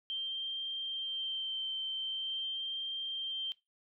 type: tone with vibrato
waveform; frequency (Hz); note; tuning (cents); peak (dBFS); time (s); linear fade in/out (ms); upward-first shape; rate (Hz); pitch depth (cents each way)
sine; 3141; G7; +3; -34; 0.1-3.52; 0; sine; 0.44; 15
effects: noise-tail reverb RT60 0.2 s tail -19 dB re dry